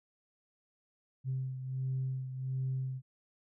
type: beating tone pair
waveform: sine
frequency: 130.81 / 132.21 Hz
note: C3 / C3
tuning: 0 / +18 cents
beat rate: 1.4 Hz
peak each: -33 / -40 dBFS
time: 1.24-3.02 s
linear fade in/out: 50 ms
effects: tanh soft clip ceiling -27 dBFS